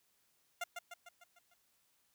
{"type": "tone with echo", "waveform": "15% pulse", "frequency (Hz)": 700, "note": "F5", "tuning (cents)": 4, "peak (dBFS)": -30, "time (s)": [0.61, 0.64], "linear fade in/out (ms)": 5, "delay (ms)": 150, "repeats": 6, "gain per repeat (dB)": -5, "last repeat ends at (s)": 1.54, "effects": ["white hiss -75 dBFS RMS until 2.14 s"]}